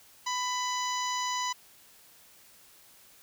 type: harmonic tone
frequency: 996 Hz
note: B5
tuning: 14 cents sharp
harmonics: 1 / 2 / 3 / 4 / 5 / 6 / 7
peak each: -31 / -38 / -40 / -40 / -42 / -39 / -41 dBFS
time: 0.26-1.53 s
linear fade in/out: 10 ms
effects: white hiss -57 dBFS RMS until 3.22 s

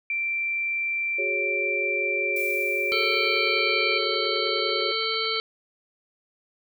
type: tone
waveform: sine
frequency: 2351 Hz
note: D7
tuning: 1 cent sharp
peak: -24 dBFS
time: 0.1-3.98 s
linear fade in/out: 2 ms
type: chord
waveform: sine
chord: F# suspended second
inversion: none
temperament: equal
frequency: 370 / 415.3 / 554.4 Hz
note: F#4 / G#4 / C#5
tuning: 0 / 0 / 0 cents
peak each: -32 / -32 / -32 dBFS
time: 1.18-4.92 s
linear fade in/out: 10 ms
type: noise with exponential decay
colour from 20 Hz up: violet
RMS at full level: -37 dBFS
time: 2.36-4.48 s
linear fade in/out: 5 ms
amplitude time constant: 460 ms
type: harmonic tone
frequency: 445.5 Hz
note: A4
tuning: 22 cents sharp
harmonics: 1 / 3 / 5 / 7 / 9 / 10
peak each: -31 / -31 / -31 / -31 / -31 / -31 dBFS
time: 2.92-5.4 s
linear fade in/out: 0 ms
effects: none

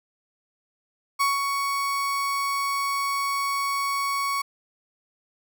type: tone with ADSR envelope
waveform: 35% pulse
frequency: 1115 Hz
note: C#6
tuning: 10 cents sharp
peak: -17 dBFS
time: 1.19-4.42 s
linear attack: 21 ms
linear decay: 170 ms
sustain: -5 dB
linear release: 8 ms
effects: none

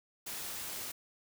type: noise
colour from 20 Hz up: white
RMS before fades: -41 dBFS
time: 0.26-0.92 s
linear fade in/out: 10 ms
effects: none

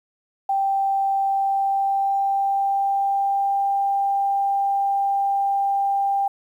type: tone with pitch glide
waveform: sine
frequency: 784 to 793.1 Hz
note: G5 to G5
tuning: 0 to +20 cents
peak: -18 dBFS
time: 0.49-6.28 s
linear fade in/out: 5 ms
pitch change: +20 cents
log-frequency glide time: 1.28-3.57 s
effects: 9-bit

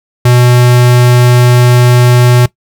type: tone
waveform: square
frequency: 123 Hz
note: B2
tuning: 7 cents flat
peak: -4 dBFS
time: 0.25-2.46 s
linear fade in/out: 5 ms
effects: noise-tail reverb RT60 0.1 s tail -19 dB re dry

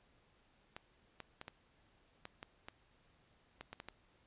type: clicks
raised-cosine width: 0.3 ms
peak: -30 dBFS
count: 11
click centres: 0.765 / 1.203 / 1.414 / 1.481 / 2.254 / 2.429 / 2.685 / 3.61 / 3.73 / 3.801 / 3.886 s
effects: pink hiss -71 dBFS RMS until 4.26 s + resampled to 8000 Hz

